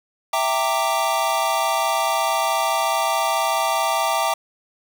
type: chord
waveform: square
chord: E half-diminished seventh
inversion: none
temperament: equal with one note detuned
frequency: 659.3 / 784 / 917.9 / 1174.7 Hz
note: E5 / G5 / Bb5 / D6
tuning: 0 / 0 / -27 / 0 cents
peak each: -25 dBFS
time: 0.33-4.34 s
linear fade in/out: 5 ms
effects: 8-bit